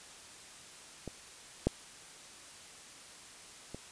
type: clicks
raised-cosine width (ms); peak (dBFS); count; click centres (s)
2; -26 / -13 / -28; 3; 1.077 / 1.67 / 3.746
effects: white hiss -52 dBFS RMS until 3.91 s + resampled to 22050 Hz